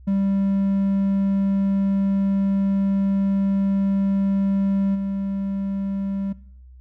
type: tone with level steps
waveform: triangle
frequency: 196.2 Hz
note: G3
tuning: 2 cents sharp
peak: -16 / -21 dBFS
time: 0.07-6.33 s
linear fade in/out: 10 ms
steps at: 4.94 s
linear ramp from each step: 20 ms
effects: noise-tail reverb RT60 0.7 s tail -21 dB re dry + added 63 Hz sine -42 dBFS peak until 6.8 s